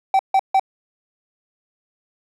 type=tone bursts; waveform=triangle; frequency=771 Hz; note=G5; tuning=29 cents flat; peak=-10 dBFS; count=3; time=0.14-0.596 s; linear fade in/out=2 ms; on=52 ms; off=150 ms; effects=none